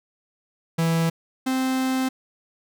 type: tone pair in turn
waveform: 45% pulse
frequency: 164.81 / 260.7 Hz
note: E3 / C4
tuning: 0 / -6 cents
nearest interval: minor sixth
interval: 794 cents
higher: second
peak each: -19 / -21 dBFS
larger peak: first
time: 0.78-1.1 / 1.46-2.09 s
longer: second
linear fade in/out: 10 ms
effects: none